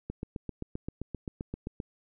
click train, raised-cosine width 3 ms, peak -22 dBFS, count 14, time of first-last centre 0.1-1.802 s, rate 7.64 Hz, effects none

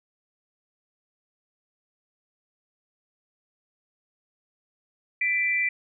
sine tone pair together, 1989.8 / 2349 Hz, B6 / D7, +12 / 0 cents, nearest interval minor third, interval 288 cents, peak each -25 / -24 dBFS, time 5.21-5.69 s, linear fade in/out 5 ms, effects none

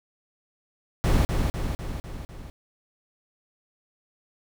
brown noise with echo, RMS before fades -20 dBFS, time 1.04-1.25 s, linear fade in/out 0 ms, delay 250 ms, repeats 5, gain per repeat -4 dB, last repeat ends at 2.5 s, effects none

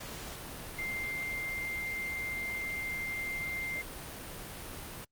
sine tone in noise, 2100 Hz, C7, 6 cents sharp, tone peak -34 dBFS, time 0.78-3.82 s, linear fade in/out 10 ms, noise pink, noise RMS -43 dBFS, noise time 0-5.05 s, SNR +6 dB, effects Opus 48 kbps

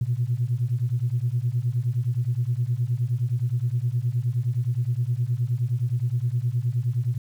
sine beating tone pair, 116.54 / 126.14 Hz, A#2 / B2, 0 / +37 cents, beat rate 9.6 Hz, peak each -24 dBFS, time 0.01-7.18 s, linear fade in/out 5 ms, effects tanh soft clip ceiling -14 dBFS + 9-bit

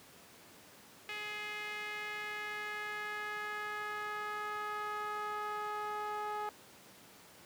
sawtooth tone with band-pass filter sweep, 420 Hz, G#4, 19 cents sharp, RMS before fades -40 dBFS, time 1.09-6.49 s, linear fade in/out 0 ms, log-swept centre 2400 to 1000 Hz, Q 2.5, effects pink hiss -57 dBFS RMS until 7.45 s + high-pass 150 Hz 12 dB/octave

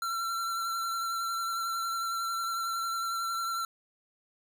square tone with vibrato, 1356 Hz, E6, 49 cents sharp, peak -31 dBFS, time 0.02-3.65 s, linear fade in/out 2 ms, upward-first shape sine, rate 11 Hz, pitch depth 20 cents each way, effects none

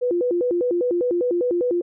sine tone with vibrato, 415.3 Hz, G#4, in tune, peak -18 dBFS, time 0.01-1.82 s, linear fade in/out 20 ms, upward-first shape square, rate 5 Hz, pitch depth 300 cents each way, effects none

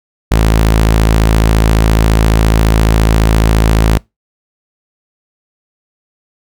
sawtooth tone, 54.5 Hz, A1, 16 cents flat, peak -3 dBFS, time 0.31-3.98 s, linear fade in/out 10 ms, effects noise-tail reverb RT60 0.2 s tail -25 dB re dry

